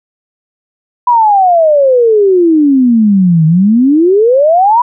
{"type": "exponential two-way sweep", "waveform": "sine", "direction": "down then up", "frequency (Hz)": [996, 154.7, 996], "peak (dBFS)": -4, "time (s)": [1.07, 4.82], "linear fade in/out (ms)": 5, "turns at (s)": 3.46, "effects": []}